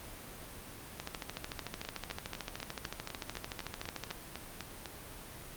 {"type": "two click trains", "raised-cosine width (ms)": 0.2, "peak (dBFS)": [-22, -20], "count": [13, 43], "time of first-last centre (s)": [[1.85, 4.858], [1, 4.111]], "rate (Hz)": [3.99, 13.5], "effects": ["pink hiss -48 dBFS RMS until 5.56 s", "Opus 32 kbps"]}